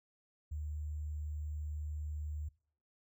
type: tone with sample-and-hold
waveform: sine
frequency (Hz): 75.5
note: D2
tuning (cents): +48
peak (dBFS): -37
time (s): 0.51-2.49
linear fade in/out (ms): 10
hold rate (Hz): 7350
effects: noise-tail reverb RT60 0.5 s tail -24 dB re dry